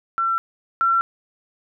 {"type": "tone pair in turn", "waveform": "sine", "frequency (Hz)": [1349, 1355.2], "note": ["E6", "E6"], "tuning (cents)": [40, 48], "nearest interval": "unison", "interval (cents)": 8, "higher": "second", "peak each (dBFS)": [-18, -15], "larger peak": "second", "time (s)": [[0.18, 0.38], [0.81, 1.01]], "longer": "neither", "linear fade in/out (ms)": 0, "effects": []}